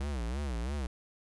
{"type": "tone with vibrato", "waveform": "square", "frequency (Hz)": 64.4, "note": "C2", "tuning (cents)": -27, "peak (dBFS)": -33, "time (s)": [0, 0.87], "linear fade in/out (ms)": 5, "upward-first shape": "sine", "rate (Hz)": 3, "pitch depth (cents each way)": 230, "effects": ["resampled to 24000 Hz"]}